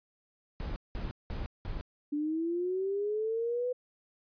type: noise bursts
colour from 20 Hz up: brown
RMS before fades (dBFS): -36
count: 4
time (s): 0.6-1.81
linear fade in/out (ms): 0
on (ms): 160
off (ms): 190
type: linear sweep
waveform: sine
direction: up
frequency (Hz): 289.2 to 503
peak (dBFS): -29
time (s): 2.12-3.73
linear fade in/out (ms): 10
effects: resampled to 11025 Hz